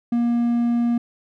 triangle tone, 237 Hz, A#3, 29 cents sharp, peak -15 dBFS, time 0.12-0.98 s, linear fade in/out 5 ms, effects none

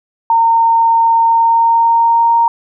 sine tone with pitch glide, 916 to 928.8 Hz, A#5 to A#5, -31 to -7 cents, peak -7 dBFS, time 0.3-2.48 s, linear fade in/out 2 ms, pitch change +24 cents, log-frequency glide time 1.25-2.37 s, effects none

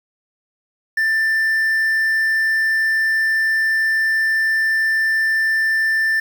triangle tone with quantisation, 1777 Hz, A6, 17 cents sharp, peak -13 dBFS, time 0.97-6.2 s, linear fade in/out 5 ms, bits 7, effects none

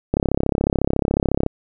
click train, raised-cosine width 2 ms, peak -4 dBFS, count 46, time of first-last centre 0.14-1.464 s, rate 34 Hz, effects none

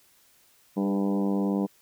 harmonic tone with a mistuned harmonic, 98.9 Hz, G2, 16 cents sharp, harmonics 2 / 3 / 4 / 5 / 6 / 7 / 8 / 9 / 10, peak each -25 / -29 / -34 / -35 / -41 / -42 / -42 / -44 / -44 dBFS, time 0.76-1.67 s, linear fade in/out 20 ms, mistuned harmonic 4, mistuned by +16 cents, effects white hiss -61 dBFS RMS until 1.81 s

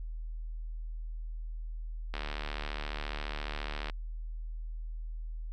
click train, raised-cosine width 0.3 ms, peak -21 dBFS, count 132, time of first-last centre 2.14-3.898 s, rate 74.5 Hz, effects added 40 Hz sine -36 dBFS peak until 5.52 s

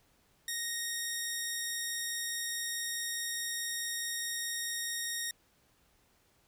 10% pulse tone, 1864.7 Hz, A#6, in tune, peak -25 dBFS, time 0.48-5.31 s, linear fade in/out 2 ms, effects pink hiss -69 dBFS RMS until 6.47 s

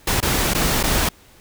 pink noise with dropouts, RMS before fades -19 dBFS, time 0.07-1.09 s, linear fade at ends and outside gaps 5 ms, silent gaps 0.204-0.226 / 0.537-0.547 / 0.83-0.836 s, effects pink hiss -50 dBFS RMS until 1.4 s

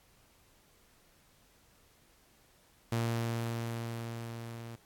sawtooth tone with level ramp, 116.1 Hz, A#2, 7 cents flat, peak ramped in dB -25 to -39 dBFS, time 2.92-4.76 s, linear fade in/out 5 ms, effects pink hiss -65 dBFS RMS until 4.85 s + AAC 64 kbps

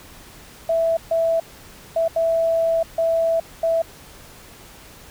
sine tone bursts at uneven times, 659.3 Hz, E5, in tune, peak -16 dBFS, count 6, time 0.69-0.97 / 1.11-1.4 / 1.96-2.08 / 2.16-2.83 / 2.98-3.4 / 3.63-3.82 s, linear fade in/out 5 ms, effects pink hiss -44 dBFS RMS until 5.1 s

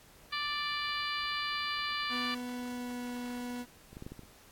harmonic tone, 587.3 Hz, D5, in tune, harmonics 2 / 3 / 4 / 5 / 6 / 7 / 8, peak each -37 / -39 / -40 / -41 / -42 / -42 / -43 dBFS, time 0.32-2.35 s, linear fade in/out 10 ms
40% pulse tone with pitch glide, 246.9 to 244.8 Hz, B3 to B3, 0 to -15 cents, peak -36 dBFS, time 2.09-3.66 s, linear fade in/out 50 ms, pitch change -15 cents, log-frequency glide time 2.51-3.06 s
clicks, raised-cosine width 3 ms, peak -37 / -31 / -30 / -29 / -31 / -33 / -39 dBFS, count 7, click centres 3.93 / 3.969 / 4.024 / 4.065 / 4.12 / 4.193 / 4.234 s
effects pink hiss -58 dBFS RMS until 4.51 s + AAC 64 kbps

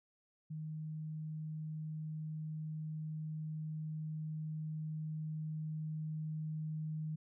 sine tone with level ramp, 155.56 Hz, D#3, in tune, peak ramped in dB -40 to -37 dBFS, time 0.5-7.16 s, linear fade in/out 10 ms, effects none

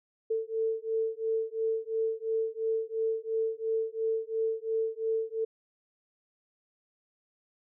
sine beating tone pair, 444.8 / 447.7 Hz, A4 / A4, +19 / +30 cents, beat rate 2.9 Hz, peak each -31 dBFS, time 0.3-5.45 s, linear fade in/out 10 ms, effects none

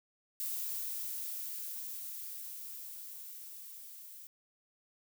violet noise with level ramp, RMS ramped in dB -37 to -51 dBFS, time 0.4-4.27 s, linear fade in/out 0 ms, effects none

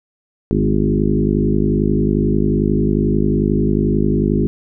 harmonic tone with a mistuned harmonic, 51.2 Hz, G#1, 24 cents flat, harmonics 1 / 2 / 3 / 4 / 5 / 6 / 7 / 8, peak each -21 / -25 / -20 / -19 / -21 / -23 / -21 / -24 dBFS, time 0.51-4.47 s, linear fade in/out 0 ms, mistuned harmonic 4, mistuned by +31 cents, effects none

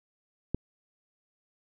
click, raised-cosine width 3 ms, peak -15 dBFS, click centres 0.546 s, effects none

